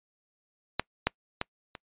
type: clicks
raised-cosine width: 0.3 ms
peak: -9 / -7 / -13 / -24 dBFS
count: 4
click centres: 0.796 / 1.07 / 1.414 / 1.752 s
effects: noise-tail reverb RT60 0.1 s tail -26 dB re dry + resampled to 8000 Hz